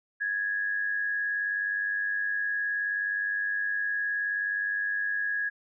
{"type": "tone pair together", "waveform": "sine", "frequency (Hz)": [1660.7, 1760], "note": ["G#6", "A6"], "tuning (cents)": [-1, 0], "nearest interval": "minor second", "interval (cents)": 101, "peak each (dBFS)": [-27, -37], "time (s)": [0.2, 5.5], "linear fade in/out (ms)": 20, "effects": []}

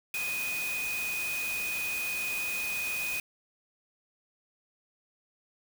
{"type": "tone in noise", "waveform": "sine", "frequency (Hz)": 2489, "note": "D#7", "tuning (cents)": 0, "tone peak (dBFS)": -31, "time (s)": [0.14, 3.2], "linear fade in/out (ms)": 2, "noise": "white", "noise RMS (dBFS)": -38, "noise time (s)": [0.14, 3.2], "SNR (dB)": 4, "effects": []}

